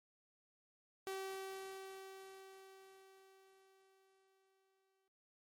sawtooth tone with exponential decay, 384.4 Hz, G4, 34 cents flat, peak -37 dBFS, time 1.07-5.08 s, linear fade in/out 0 ms, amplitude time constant 870 ms, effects MP3 64 kbps

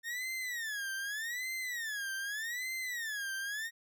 40% pulse tone with vibrato, 1807 Hz, A6, 46 cents sharp, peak -35 dBFS, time 0.03-3.71 s, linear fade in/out 50 ms, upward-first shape sine, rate 0.83 Hz, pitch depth 240 cents each way, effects none

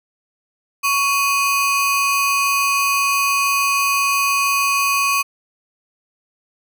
45% pulse ring-modulated tone, 1803 Hz, A6, 42 cents sharp, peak -12 dBFS, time 0.83-5.23 s, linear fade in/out 20 ms, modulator 689 Hz, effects none

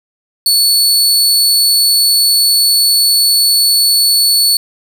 sawtooth tone, 4435 Hz, C#8, in tune, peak -5 dBFS, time 0.46-4.57 s, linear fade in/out 2 ms, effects none

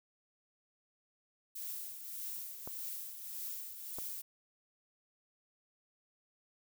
violet noise with tremolo, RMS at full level -41 dBFS, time 1.55-4.22 s, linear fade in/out 10 ms, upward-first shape triangle, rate 1.7 Hz, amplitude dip 60%
clicks, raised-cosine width 1 ms, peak -30 dBFS, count 2, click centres 2.675 / 3.986 s
effects none

